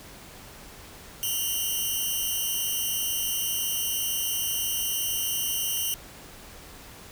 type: tone pair together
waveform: 5% pulse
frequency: 2842 / 3073 Hz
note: F7 / G7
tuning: +30 / -35 cents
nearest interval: minor second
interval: 135 cents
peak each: -20 dBFS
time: 1.23-5.94 s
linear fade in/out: 0 ms
effects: pink hiss -46 dBFS RMS until 7.11 s